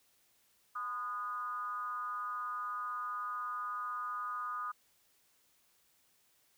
sine tone with frequency modulation, 1231 Hz, D#6, 19 cents flat, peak -36 dBFS, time 0.75-4.72 s, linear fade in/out 10 ms, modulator 220 Hz, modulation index 0.6, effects white hiss -71 dBFS RMS until 6.57 s

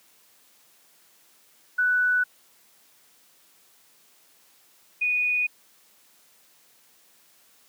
sine tone pair in turn, 1486 / 2471 Hz, F#6 / D#7, +7 / -13 cents, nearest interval major sixth, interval 880 cents, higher second, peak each -19 / -21 dBFS, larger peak first, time 1.78-2.24 / 5.01-5.47 s, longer neither, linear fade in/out 10 ms, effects white hiss -59 dBFS RMS until 7.68 s + high-pass 150 Hz 12 dB/octave

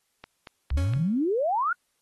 click train, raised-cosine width 0.3 ms, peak -24 dBFS, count 4, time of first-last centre 0.24-0.936 s, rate 4.31 Hz
sine exponential sweep, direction up, 61.5 to 1480 Hz, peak -22 dBFS, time 0.71-1.73 s, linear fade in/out 5 ms
30% pulse tone with exponential decay, 277.2 Hz, C#4, in tune, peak -28 dBFS, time 0.77-1.28 s, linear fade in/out 5 ms, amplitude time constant 110 ms
effects white hiss -73 dBFS RMS until 2.01 s + AAC 32 kbps

